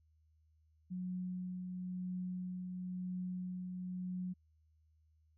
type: tone with tremolo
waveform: sine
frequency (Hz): 182.2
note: F#3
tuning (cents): -26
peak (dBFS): -37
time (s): 0.9-4.34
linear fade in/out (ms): 20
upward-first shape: triangle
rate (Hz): 0.98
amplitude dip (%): 35
effects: added 78 Hz sine -68 dBFS peak until 5.37 s